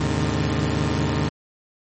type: tone cluster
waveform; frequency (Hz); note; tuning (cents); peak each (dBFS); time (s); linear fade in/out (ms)
20% pulse; 77.8 / 106.3 / 133.5 / 150.6; D#2 / G#2 / C3 / D3; 0 / +41 / +35 / +44; -21; 0-1.29; 5
effects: MP3 32 kbps